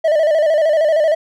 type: tone with vibrato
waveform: triangle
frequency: 622.3 Hz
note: D#5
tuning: in tune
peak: -9 dBFS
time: 0.04-1.15 s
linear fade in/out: 10 ms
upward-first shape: square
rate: 13 Hz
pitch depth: 72 cents each way
effects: none